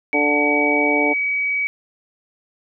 sine tone, 2271 Hz, C#7, 41 cents sharp, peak -18 dBFS, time 0.13-1.67 s, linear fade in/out 0 ms
harmonic tone, 146.83 Hz, D3, in tune, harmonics 2 / 3 / 4 / 5 / 6, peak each -21 / -23 / -24 / -25 / -26 dBFS, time 0.13-1.14 s, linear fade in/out 20 ms
effects none

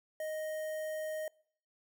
square tone with notch filter, 622.3 Hz, D#5, in tune, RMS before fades -38 dBFS, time 0.2-1.28 s, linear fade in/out 2 ms, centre 4100 Hz, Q 0.61, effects noise-tail reverb RT60 0.6 s tail -25 dB re dry

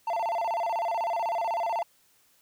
triangle tone with vibrato, 784 Hz, G5, in tune, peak -24 dBFS, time 0.07-1.83 s, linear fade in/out 5 ms, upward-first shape square, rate 16 Hz, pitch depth 240 cents each way, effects white hiss -64 dBFS RMS until 2.41 s

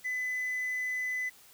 triangle tone, 2007 Hz, B6, 27 cents sharp, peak -28 dBFS, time 0.04-1.3 s, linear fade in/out 20 ms, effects tanh soft clip ceiling -25 dBFS + white hiss -57 dBFS RMS until 1.53 s

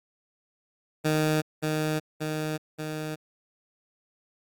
15% pulse tone with echo, 154.7 Hz, D#3, 10 cents flat, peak -16 dBFS, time 1.04-1.42 s, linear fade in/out 20 ms, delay 580 ms, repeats 3, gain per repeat -3 dB, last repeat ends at 3.16 s, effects Opus 48 kbps

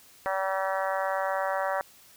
harmonic tone, 191.7 Hz, G3, 38 cents flat, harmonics 3 / 4 / 5 / 6 / 7 / 8 / 9 / 10, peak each -30 / -32 / -34 / -36 / -37 / -38 / -39 / -40 dBFS, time 0.26-1.81 s, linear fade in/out 0 ms, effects white hiss -55 dBFS RMS until 2.16 s

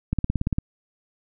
click train, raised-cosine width 5 ms, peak -10 dBFS, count 9, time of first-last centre 0.13-0.585 s, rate 17.6 Hz, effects none

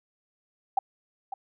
sine tone with echo, 784 Hz, G5, in tune, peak -19 dBFS, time 0.77-0.79 s, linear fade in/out 5 ms, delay 550 ms, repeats 1, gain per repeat -12 dB, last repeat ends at 1.34 s, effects none

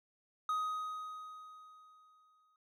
triangle tone with exponential decay, 1254 Hz, D#6, 13 cents sharp, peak -29 dBFS, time 0.49-2.56 s, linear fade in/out 2 ms, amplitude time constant 450 ms, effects none

